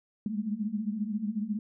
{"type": "tone cluster", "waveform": "sine", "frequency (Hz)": [201.4, 209.3, 223.7], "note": ["G3", "G#3", "A3"], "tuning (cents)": [47, 14, 29], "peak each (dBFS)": [-35, -33, -34], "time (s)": [0.26, 1.59], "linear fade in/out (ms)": 2, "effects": []}